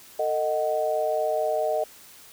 sine chord, D# diminished, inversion second, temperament just, 448 / 622.3 / 746.7 Hz, A4 / D#5 / F#5, +31 / 0 / +16 cents, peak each -29 / -24 / -29 dBFS, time 0.19-1.84 s, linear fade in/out 5 ms, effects white hiss -49 dBFS RMS until 2.32 s

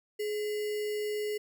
sine tone with sample-and-hold, 421.4 Hz, G#4, 25 cents sharp, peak -30 dBFS, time 0.19-1.38 s, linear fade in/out 10 ms, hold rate 2450 Hz, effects none

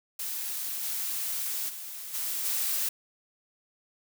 blue noise with level steps, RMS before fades -34 / -32 / -40 / -32 / -29 dBFS, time 0.19-2.89 s, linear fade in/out 5 ms, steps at 0.82 / 1.68 / 2.13 / 2.44 s, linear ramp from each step 20 ms, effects none

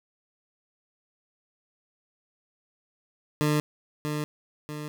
20% pulse tone with echo, 150.2 Hz, D3, 39 cents sharp, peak -17 dBFS, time 3.41-3.6 s, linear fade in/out 0 ms, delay 640 ms, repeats 2, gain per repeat -6 dB, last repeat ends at 4.88 s, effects none

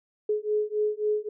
sine beating tone pair, 421.4 / 425.1 Hz, G#4 / G#4, +25 / +40 cents, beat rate 3.7 Hz, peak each -27 dBFS, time 0.29-1.29 s, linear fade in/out 5 ms, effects none

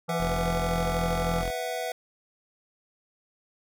harmonic tone, 168.8 Hz, E3, 41 cents sharp, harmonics 1 / 3 / 5 / 7 / 8, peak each -30 / -35 / -37 / -38 / -39 dBFS, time 0.08-1.43 s, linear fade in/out 20 ms
square chord, B suspended fourth, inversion none, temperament equal, 493.9 / 659.3 / 740 Hz, B4 / E5 / F#5, 0 / 0 / 0 cents, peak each -35 / -34 / -35 dBFS, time 0.09-1.92 s, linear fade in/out 2 ms
sawtooth tone, 43.09 Hz, F1, 22 cents flat, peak -26 dBFS, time 0.19-1.51 s, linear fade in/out 20 ms
effects none

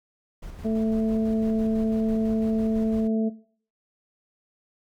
brown noise with tremolo, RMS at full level -37 dBFS, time 0.42-3.08 s, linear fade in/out 10 ms, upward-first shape square, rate 6 Hz, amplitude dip 40%
harmonic tone, 221 Hz, A3, 8 cents sharp, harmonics 1 / 2 / 3, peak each -23 / -29 / -33 dBFS, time 0.64-3.3 s, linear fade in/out 20 ms
effects noise-tail reverb RT60 0.5 s tail -19 dB re dry

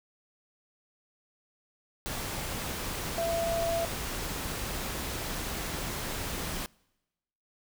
sine tone in noise, 671 Hz, E5, 31 cents sharp, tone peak -28 dBFS, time 3.18-3.85 s, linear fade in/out 0 ms, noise pink, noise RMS -35 dBFS, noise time 2.06-6.66 s, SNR +4 dB, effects noise-tail reverb RT60 1.0 s tail -26 dB re dry

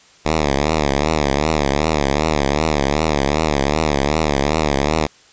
5% pulse tone with vibrato, 73.9 Hz, D2, 11 cents sharp, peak -4 dBFS, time 0.25-5.07 s, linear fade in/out 10 ms, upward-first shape triangle, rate 2.6 Hz, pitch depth 160 cents each way, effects white hiss -49 dBFS RMS until 5.32 s + resampled to 16000 Hz

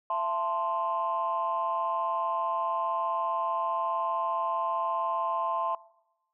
sine chord, A minor, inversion second, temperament equal with one note detuned, 671.2 / 880 / 1046.5 Hz, E5 / A5 / C6, +31 / 0 / 0 cents, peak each -33 / -32 / -28 dBFS, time 0.1-5.75 s, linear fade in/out 2 ms, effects noise-tail reverb RT60 0.9 s tail -21 dB re dry + tanh soft clip ceiling -19 dBFS

